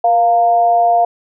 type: tone with amplitude modulation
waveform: sine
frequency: 698.5 Hz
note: F5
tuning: in tune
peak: -6 dBFS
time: 0.04-1.05 s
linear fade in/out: 5 ms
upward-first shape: sine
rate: 221 Hz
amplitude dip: 55%
effects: none